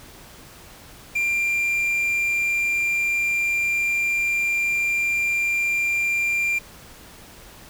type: tone with quantisation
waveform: triangle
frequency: 2381 Hz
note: D7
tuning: 23 cents sharp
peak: -18 dBFS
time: 1.15-6.59 s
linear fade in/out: 10 ms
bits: 7
effects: pink hiss -45 dBFS RMS until 7.69 s